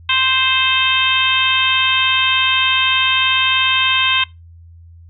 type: harmonic tone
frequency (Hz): 523.3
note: C5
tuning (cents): 0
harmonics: 2 / 3 / 4 / 5 / 6 / 7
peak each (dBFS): -21 / -22 / -23 / -17 / -17 / -21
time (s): 0.09-4.24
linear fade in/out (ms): 5
effects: noise-tail reverb RT60 0.2 s tail -20 dB re dry + added 84 Hz sine -38 dBFS peak until 5.09 s